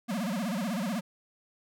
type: tone with vibrato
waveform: square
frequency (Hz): 208.6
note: G#3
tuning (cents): +8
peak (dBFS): -30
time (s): 0.08-1.01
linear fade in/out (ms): 20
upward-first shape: sine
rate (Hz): 16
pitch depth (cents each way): 270
effects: none